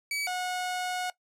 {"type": "tone pair in turn", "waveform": "sawtooth", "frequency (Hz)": [2281, 728.9], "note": ["C#7", "F#5"], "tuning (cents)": [49, -26], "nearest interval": "octave + minor sixth", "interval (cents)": 1975, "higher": "first", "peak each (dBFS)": -26, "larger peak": "neither", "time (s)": [[0.11, 0.27], [0.27, 1.1]], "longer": "second", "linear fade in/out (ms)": 2, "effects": ["noise-tail reverb RT60 0.1 s tail -18 dB re dry", "low-pass 12000 Hz 12 dB/octave"]}